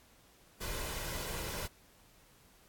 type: noise with comb filter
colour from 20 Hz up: pink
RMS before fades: -39 dBFS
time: 0.6-1.68 s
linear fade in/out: 20 ms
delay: 2 ms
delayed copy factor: +0.5
effects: pink hiss -63 dBFS RMS until 2.68 s + AAC 64 kbps